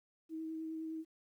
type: tone with vibrato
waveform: sine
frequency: 320 Hz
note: D#4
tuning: 49 cents sharp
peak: -39 dBFS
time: 0.29-1.05 s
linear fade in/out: 50 ms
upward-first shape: triangle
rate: 9.7 Hz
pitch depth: 15 cents each way
effects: 12-bit